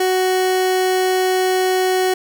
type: tone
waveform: 30% pulse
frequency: 371.7 Hz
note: F#4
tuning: 8 cents sharp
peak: -12 dBFS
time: 0-2.14 s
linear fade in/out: 5 ms
effects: none